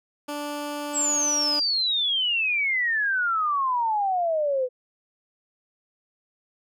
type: tone with pitch glide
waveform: 15% pulse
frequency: 292.6 to 294.5 Hz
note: D4 to D4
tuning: -6 to +5 cents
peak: -23 dBFS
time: 0.28-1.6 s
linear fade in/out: 10 ms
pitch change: +11 cents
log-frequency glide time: 1.16-1.39 s
type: exponential sweep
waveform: sine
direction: down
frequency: 7850 to 493.9 Hz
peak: -21 dBFS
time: 0.93-4.69 s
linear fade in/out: 50 ms
effects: none